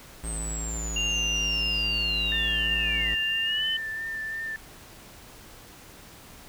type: linear sweep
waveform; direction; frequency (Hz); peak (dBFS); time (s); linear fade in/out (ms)
sine; down; 8410 to 1776; -33; 0.23-3.18; 50
type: tone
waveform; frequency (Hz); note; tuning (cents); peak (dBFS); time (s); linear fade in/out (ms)
square; 56; A1; +31; -32; 0.23-3.15; 10
type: tone with pitch glide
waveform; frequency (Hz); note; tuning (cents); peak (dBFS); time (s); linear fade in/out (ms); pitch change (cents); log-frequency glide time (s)
sine; 2794 to 3029; F7 to F#7; 0 to +40; -25; 0.96-3.77; 5; +140; 3.43-3.65
type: tone with vibrato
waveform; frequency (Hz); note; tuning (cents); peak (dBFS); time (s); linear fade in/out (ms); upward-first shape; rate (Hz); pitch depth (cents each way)
sine; 1784; A6; +23; -30; 2.32-4.56; 0; sine; 3; 20
effects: pink hiss -48 dBFS RMS until 6.48 s